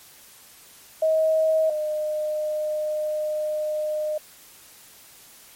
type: tone pair in turn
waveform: sine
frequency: 634 / 610.9 Hz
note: D#5 / D#5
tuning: +32 / -32 cents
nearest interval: minor second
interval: 64 cents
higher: first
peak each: -17 / -23 dBFS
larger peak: first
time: 1.02-1.7 / 1.7-4.18 s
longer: second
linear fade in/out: 5 ms
effects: white hiss -49 dBFS RMS until 5.55 s + MP3 64 kbps